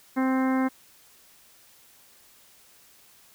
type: harmonic tone with a mistuned harmonic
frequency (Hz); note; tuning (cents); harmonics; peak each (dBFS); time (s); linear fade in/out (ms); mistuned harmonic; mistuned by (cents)
261.6; C4; 0; 1 / 2 / 3 / 4 / 5 / 6 / 7 / 8; -22 / -33 / -33 / -34 / -39 / -38 / -41 / -40; 0.16-0.69; 20; 8; +17
effects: white hiss -56 dBFS RMS until 3.34 s